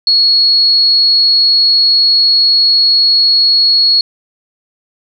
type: tone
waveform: sine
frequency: 4338 Hz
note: C#8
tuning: 38 cents flat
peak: -6 dBFS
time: 0.07-4.01 s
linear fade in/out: 2 ms
effects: none